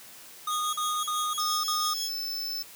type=tone bursts; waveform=square; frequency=1232 Hz; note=D#6; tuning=17 cents flat; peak=-28 dBFS; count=5; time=0.47-1.938 s; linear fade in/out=5 ms; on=260 ms; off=42 ms
type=tone with tremolo; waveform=20% pulse; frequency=3322 Hz; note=G#7; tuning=in tune; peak=-26 dBFS; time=0.49-2.11 s; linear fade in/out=50 ms; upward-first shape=triangle; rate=6 Hz; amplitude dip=75%
type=tone; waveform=square; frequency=5274 Hz; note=E8; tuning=in tune; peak=-31 dBFS; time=1.39-2.63 s; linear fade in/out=10 ms
effects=white hiss -48 dBFS RMS until 2.75 s + high-pass 100 Hz 12 dB/octave